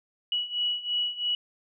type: beating tone pair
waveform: sine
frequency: 2929 / 2932 Hz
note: F#7 / F#7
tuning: -18 / -16 cents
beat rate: 3 Hz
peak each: -31 / -28 dBFS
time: 0.32-1.35 s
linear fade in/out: 2 ms
effects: none